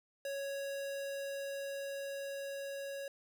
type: tone with level ramp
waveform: square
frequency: 554.4 Hz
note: C#5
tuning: in tune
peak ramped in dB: -38 to -41 dBFS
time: 0.25-3.08 s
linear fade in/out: 2 ms
effects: none